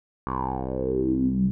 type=tone with low-pass filter sweep; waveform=10% pulse; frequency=65 Hz; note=C2; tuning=11 cents flat; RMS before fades=-25 dBFS; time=0.27-1.51 s; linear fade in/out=0 ms; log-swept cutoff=1200 to 170 Hz; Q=8.9; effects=none